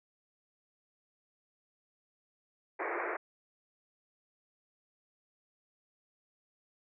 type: band-pass noise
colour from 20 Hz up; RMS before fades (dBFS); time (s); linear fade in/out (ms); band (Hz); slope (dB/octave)
pink; -36; 2.79-3.17; 10; 330 to 2300; 96
effects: none